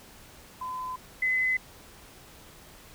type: tone pair in turn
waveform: sine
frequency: 1017 / 2028 Hz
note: C6 / B6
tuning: -50 / +45 cents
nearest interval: octave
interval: 1195 cents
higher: second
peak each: -32 / -23 dBFS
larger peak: second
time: 0.61-0.96 / 1.22-1.57 s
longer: neither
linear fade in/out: 5 ms
effects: pink hiss -51 dBFS RMS until 2.94 s